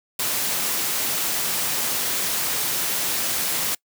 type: noise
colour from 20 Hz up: white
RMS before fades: -24 dBFS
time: 0.19-3.75 s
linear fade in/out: 5 ms
effects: noise-tail reverb RT60 0.1 s tail -25 dB re dry + high-pass 100 Hz 12 dB/octave